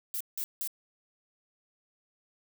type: noise bursts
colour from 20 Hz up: violet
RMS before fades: -34 dBFS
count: 3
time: 0.14-0.675 s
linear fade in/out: 0 ms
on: 65 ms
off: 170 ms
effects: none